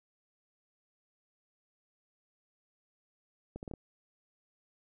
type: accelerating click train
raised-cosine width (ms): 2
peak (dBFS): -28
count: 5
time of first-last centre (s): 3.56-3.737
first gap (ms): 69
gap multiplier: 0.71
effects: none